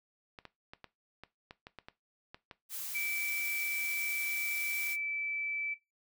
clicks, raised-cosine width 0.3 ms, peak -30 dBFS, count 11, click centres 0.388 / 0.453 / 0.735 / 0.843 / 1.236 / 1.509 / 1.669 / 1.787 / 1.885 / 2.345 / 2.512 s
blue noise, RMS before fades -40 dBFS, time 2.69-4.97 s, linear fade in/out 50 ms
sine tone, 2316 Hz, D7, 25 cents flat, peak -32 dBFS, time 2.94-5.75 s, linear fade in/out 20 ms
effects noise-tail reverb RT60 0.2 s tail -17 dB re dry

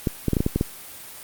clicks, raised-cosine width 3 ms, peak -7 dBFS, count 8, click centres 0.072 / 0.283 / 0.333 / 0.368 / 0.405 / 0.464 / 0.56 / 0.611 s, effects white hiss -40 dBFS RMS until 1.23 s + Opus 32 kbps

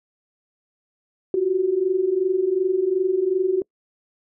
sine tone pair together, 356.4 / 379.1 Hz, F4 / F#4, +35 / +42 cents, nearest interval minor second, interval 107 cents, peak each -23 / -19 dBFS, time 1.34-3.62 s, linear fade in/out 2 ms, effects noise-tail reverb RT60 0.1 s tail -26 dB re dry

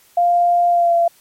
sine tone with pitch glide, 698.5 to 682.9 Hz, F5 to F5, 0 to -39 cents, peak -11 dBFS, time 0.17-1.08 s, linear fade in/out 5 ms, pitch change -39 cents, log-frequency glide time 0.69-0.94 s, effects white hiss -52 dBFS RMS until 1.2 s + MP3 64 kbps

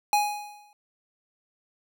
square tone with exponential decay, 830.6 Hz, G#5, in tune, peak -18 dBFS, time 0.13-0.73 s, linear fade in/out 1 ms, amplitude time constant 130 ms, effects none

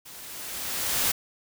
white noise with level ramp, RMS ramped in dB -45 to -23 dBFS, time 0.05-1.12 s, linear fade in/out 10 ms, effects none

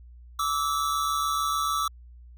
square tone pair together, 1158.3 / 1305 Hz, D6 / E6, -24 / -18 cents, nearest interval major second, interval 206 cents, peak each -28 / -28 dBFS, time 0.39-1.88 s, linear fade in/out 5 ms, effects added 60 Hz sine -45 dBFS peak until 2.37 s

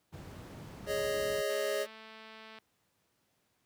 brown noise, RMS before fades -41 dBFS, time 0.12-1.42 s, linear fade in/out 20 ms
square chord, Ab suspended fourth, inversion none, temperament equal, 415.3 / 554.4 / 622.3 Hz, Ab4 / Db5 / Eb5, 0 / 0 / 0 cents, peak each -36 dBFS, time 0.86-1.87 s, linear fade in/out 50 ms
click train, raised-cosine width 0.3 ms, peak -35 dBFS, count 240, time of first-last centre 1.5-2.586 s, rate 220 Hz
effects pink hiss -75 dBFS RMS until 3.65 s + high-pass 100 Hz 12 dB/octave

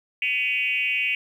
sine tone with frequency modulation, 2507 Hz, D#7, 12 cents sharp, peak -21 dBFS, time 0.22-1.15 s, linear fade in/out 2 ms, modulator 252 Hz, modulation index 1.3, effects 9-bit

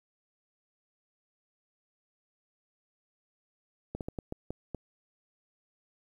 slowing click train, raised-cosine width 2 ms, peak -22 dBFS, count 7, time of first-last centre 3.95-4.747 s, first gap 58 ms, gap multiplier 1.33, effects 10-bit

